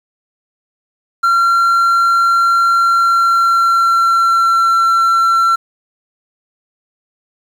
triangle tone with pitch glide, 1371 to 1352.9 Hz, F6 to E6, -32 to +45 cents, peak -7 dBFS, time 1.23-5.56 s, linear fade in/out 10 ms, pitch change -23 cents, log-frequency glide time 2.74-4.76 s, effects 7-bit

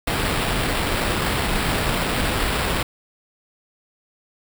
pink noise with sample-and-hold, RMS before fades -22 dBFS, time 0.07-2.83 s, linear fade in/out 5 ms, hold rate 6300 Hz, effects none

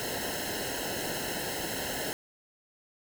pink noise with comb filter, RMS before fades -34 dBFS, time 0-2.13 s, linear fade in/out 0 ms, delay 0.85 ms, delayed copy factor -0.9, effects none

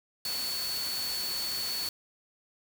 sine tone in noise, 4435 Hz, C#8, in tune, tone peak -32 dBFS, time 0.25-1.89 s, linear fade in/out 2 ms, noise white, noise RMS -37 dBFS, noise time 0.25-1.89 s, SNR +2 dB, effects none

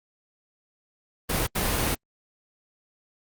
pink noise bursts at uneven times, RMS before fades -25 dBFS, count 2, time 1.29-1.47 / 1.55-1.95 s, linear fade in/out 10 ms, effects Opus 32 kbps

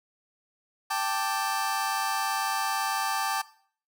sawtooth chord, G suspended second, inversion none, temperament just, 784 / 882 / 1176 Hz, G5 / A5 / D6, 0 / +4 / +2 cents, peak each -27 dBFS, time 0.9-3.42 s, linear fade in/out 10 ms, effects noise-tail reverb RT60 0.5 s tail -18 dB re dry

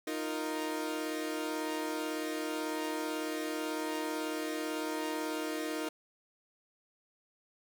sawtooth chord, Eb suspended second, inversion none, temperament equal, 311.1 / 349.2 / 466.2 Hz, Eb4 / F4 / Bb4, 0 / 0 / 0 cents, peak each -32 / -37 / -36 dBFS, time 0.07-5.89 s, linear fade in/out 5 ms, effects 9-bit

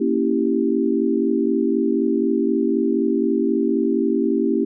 sine chord, A# diminished seventh, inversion none, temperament equal with one note detuned, 233.1 / 277.2 / 328.1 / 392 Hz, A#3 / C#4 / E4 / G4, 0 / 0 / -8 / 0 cents, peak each -22 dBFS, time 0-4.65 s, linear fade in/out 10 ms, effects none

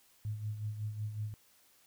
sine tone with tremolo, 106.5 Hz, G#2, 44 cents sharp, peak -33 dBFS, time 0.25-1.34 s, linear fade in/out 0 ms, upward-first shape sine, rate 5.4 Hz, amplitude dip 60%, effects white hiss -66 dBFS RMS until 1.86 s

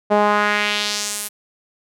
sawtooth tone with band-pass filter sweep, 207.7 Hz, G#3, in tune, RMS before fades -19 dBFS, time 0.1-1.29 s, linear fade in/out 20 ms, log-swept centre 640 to 12000 Hz, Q 1.7, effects none

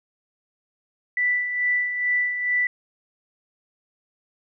sine tone with tremolo, 1975.5 Hz, B6, in tune, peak -18 dBFS, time 1.17-2.67 s, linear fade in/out 2 ms, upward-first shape sine, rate 2.3 Hz, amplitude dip 55%, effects none

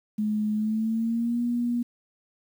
sine tone with pitch glide, 212.4 to 239.8 Hz, G#3 to A#3, +39 to +49 cents, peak -23 dBFS, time 0.18-1.83 s, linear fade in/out 10 ms, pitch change +210 cents, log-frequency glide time 0.54-1.42 s, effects 9-bit

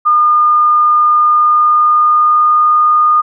sine tone with pitch glide, 1214 to 1223.2 Hz, D#6 to D#6, -43 to -30 cents, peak -6 dBFS, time 0.05-3.22 s, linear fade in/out 20 ms, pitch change +13 cents, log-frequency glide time 1.08-2.67 s, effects none

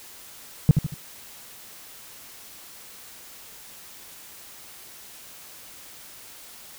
sine tone with echo, 150.7 Hz, D3, 45 cents sharp, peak -6 dBFS, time 0.69-0.71 s, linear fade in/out 0 ms, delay 77 ms, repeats 3, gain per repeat -8 dB, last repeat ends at 0.941 s, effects tanh soft clip ceiling -6 dBFS + white hiss -45 dBFS RMS until 6.78 s

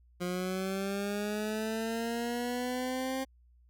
20% pulse linear sweep, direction up, 177 to 266 Hz, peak -27 dBFS, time 0.2-3.25 s, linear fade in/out 20 ms, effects added 60 Hz sine -59 dBFS peak until 3.69 s

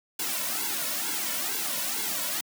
white noise with flanger, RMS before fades -30 dBFS, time 0.19-2.41 s, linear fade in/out 5 ms, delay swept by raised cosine 1.6 to 2.52 ms, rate 2.2 Hz, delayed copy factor -1, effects high-pass 200 Hz 12 dB/octave

